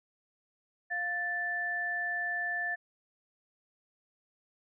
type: tone pair together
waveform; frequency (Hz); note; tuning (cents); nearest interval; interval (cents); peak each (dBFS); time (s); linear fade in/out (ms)
sine; 700.5 / 1760; F5 / A6; +5 / 0; octave + major third; 1595; -39 / -31; 0.9-2.76; 20
effects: none